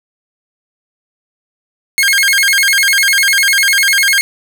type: tone with vibrato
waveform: sawtooth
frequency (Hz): 1864.7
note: A#6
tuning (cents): 0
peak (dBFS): -5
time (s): 1.98-4.21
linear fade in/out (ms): 0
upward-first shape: square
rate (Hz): 10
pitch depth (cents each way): 260
effects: none